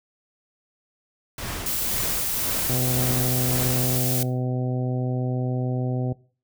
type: noise with tremolo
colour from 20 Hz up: pink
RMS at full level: -30 dBFS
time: 1.38-3.97 s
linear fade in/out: 2 ms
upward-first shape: triangle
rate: 1.9 Hz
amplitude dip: 65%
type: noise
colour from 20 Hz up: blue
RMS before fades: -26 dBFS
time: 1.66-4.23 s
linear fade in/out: 2 ms
type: harmonic tone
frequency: 126.5 Hz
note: B2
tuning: 42 cents sharp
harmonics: 1 / 2 / 3 / 4 / 5 / 6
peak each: -24 / -30 / -34 / -36 / -38 / -40 dBFS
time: 2.69-6.13 s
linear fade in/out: 5 ms
effects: noise-tail reverb RT60 0.4 s tail -20 dB re dry